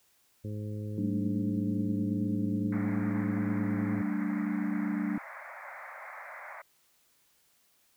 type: harmonic tone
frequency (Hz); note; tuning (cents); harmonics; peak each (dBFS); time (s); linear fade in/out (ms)
105.3; G#2; +24; 1 / 2 / 3 / 4 / 5; -35 / -41 / -45 / -47 / -49; 0.44-4.02; 10
type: chord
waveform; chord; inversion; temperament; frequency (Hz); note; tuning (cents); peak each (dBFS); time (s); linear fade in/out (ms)
sine; G suspended second; none; equal with one note detuned; 191.96 / 220 / 293.7; G3 / A3 / D4; -36 / 0 / 0; -33; 0.98-5.18; 2
type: band-pass noise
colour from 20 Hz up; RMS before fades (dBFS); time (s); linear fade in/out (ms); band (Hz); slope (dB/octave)
white; -45; 2.72-6.62; 5; 550 to 2200; 96
effects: white hiss -68 dBFS RMS until 7.96 s